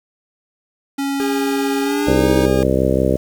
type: tone with pitch glide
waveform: square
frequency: 277.2 to 312.9 Hz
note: C#4 to D#4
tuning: 0 to +10 cents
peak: -19 dBFS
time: 0.98-2.46 s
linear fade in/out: 10 ms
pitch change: +210 cents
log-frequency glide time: 1.82-2.3 s
type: tone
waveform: 40% pulse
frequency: 407.2 Hz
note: G#4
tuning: 34 cents flat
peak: -20 dBFS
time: 1.2-2.63 s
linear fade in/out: 0 ms
type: harmonic tone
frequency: 65.41 Hz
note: C2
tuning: in tune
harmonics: 1 / 2 / 3 / 4 / 5 / 6 / 7 / 8 / 9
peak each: -22 / -22 / -22 / -22 / -22 / -22 / -22 / -22 / -22 dBFS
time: 2.07-3.17 s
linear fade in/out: 5 ms
effects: 7-bit